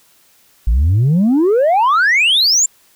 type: exponential sweep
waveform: sine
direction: up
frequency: 50.7 to 7459 Hz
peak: -7 dBFS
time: 0.67-2.66 s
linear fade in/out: 5 ms
effects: tanh soft clip ceiling -8 dBFS + white hiss -52 dBFS RMS until 2.95 s